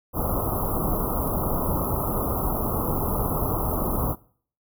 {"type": "band-stop noise", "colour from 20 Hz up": "pink", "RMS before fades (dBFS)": -25, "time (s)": [0.13, 4.16], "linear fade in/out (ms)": 50, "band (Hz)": [1300, 11000], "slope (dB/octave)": 96, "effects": ["noise-tail reverb RT60 0.5 s tail -21 dB re dry"]}